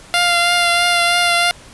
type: tone with vibrato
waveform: 10% pulse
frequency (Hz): 697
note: F5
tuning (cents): -4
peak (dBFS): -4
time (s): 0.14-1.51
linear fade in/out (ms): 0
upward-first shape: triangle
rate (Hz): 3.1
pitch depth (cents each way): 19
effects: pink hiss -41 dBFS RMS until 1.73 s + resampled to 24000 Hz